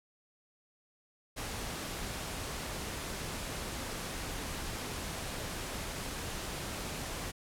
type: noise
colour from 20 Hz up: pink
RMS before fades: -39 dBFS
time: 1.36-7.32 s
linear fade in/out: 20 ms
effects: low-pass 12000 Hz 12 dB/octave